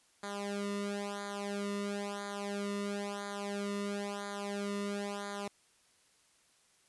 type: tone with flanger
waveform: sawtooth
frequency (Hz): 202.2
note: G#3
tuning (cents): -46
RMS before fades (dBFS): -38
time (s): 0.23-5.48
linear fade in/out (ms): 5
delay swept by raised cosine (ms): 0.36 to 1.28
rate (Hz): 0.99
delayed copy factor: -1
effects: white hiss -68 dBFS RMS until 6.88 s + resampled to 24000 Hz